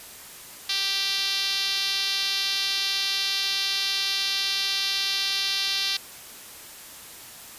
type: tone with band-pass filter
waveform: 5% pulse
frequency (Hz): 392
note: G4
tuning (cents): 0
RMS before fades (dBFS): -26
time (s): 0.69-5.97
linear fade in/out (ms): 5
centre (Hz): 4300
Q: 2
effects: white hiss -43 dBFS RMS until 7.58 s + resampled to 32000 Hz